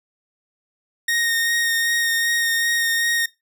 sawtooth tone with vibrato, 1855 Hz, A#6, 9 cents flat, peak -15 dBFS, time 1.08-3.26 s, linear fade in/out 5 ms, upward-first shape sine, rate 2.6 Hz, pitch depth 14 cents each way, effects noise-tail reverb RT60 0.2 s tail -19 dB re dry

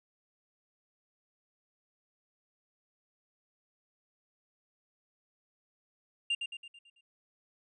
triangle tone with echo, 2794 Hz, F7, in tune, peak -26 dBFS, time 6.3-6.35 s, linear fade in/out 5 ms, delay 110 ms, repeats 6, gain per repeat -6 dB, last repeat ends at 7.01 s, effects resampled to 22050 Hz

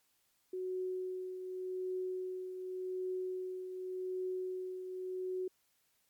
sine tone with tremolo, 370 Hz, F#4, in tune, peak -34 dBFS, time 0.53-5.48 s, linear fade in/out 5 ms, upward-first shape triangle, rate 0.87 Hz, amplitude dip 55%, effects white hiss -75 dBFS RMS until 6.09 s + MP3 96 kbps

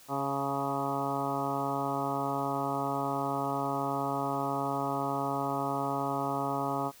harmonic tone with a mistuned harmonic, 138.59 Hz, C#3, in tune, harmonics 1 / 2 / 3 / 4 / 5 / 6 / 7 / 8 / 9, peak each -39 / -36 / -39 / -40 / -36 / -36 / -39 / -39 / -38 dBFS, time 0.08-6.92 s, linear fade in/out 50 ms, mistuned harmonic 6, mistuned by +21 cents, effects white hiss -55 dBFS RMS until 7 s

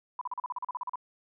sine tone bursts, 994 Hz, B5, 11 cents sharp, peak -31 dBFS, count 13, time 0.19-0.957 s, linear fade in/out 2 ms, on 23 ms, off 39 ms, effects none

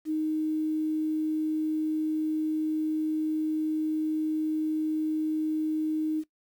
sine tone with quantisation, 311.1 Hz, D#4, in tune, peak -25 dBFS, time 0.05-6.24 s, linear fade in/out 50 ms, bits 9, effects noise-tail reverb RT60 0.1 s tail -18 dB re dry

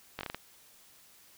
slowing click train, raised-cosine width 0.3 ms, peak -20 dBFS, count 6, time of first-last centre 0.19-0.346 s, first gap 19 ms, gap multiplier 1.25, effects white hiss -59 dBFS RMS until 1.37 s

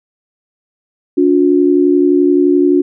sine tone pair together, 287.2 / 358.8 Hz, D4 / F4, -39 / +47 cents, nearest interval major third, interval 386 cents, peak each -10 dBFS, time 1.17-2.82 s, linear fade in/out 10 ms, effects none

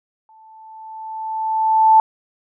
sine tone with exponential growth, 880 Hz, A5, in tune, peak -6 dBFS, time 0.29-2 s, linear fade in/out 1 ms, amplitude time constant 370 ms, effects none

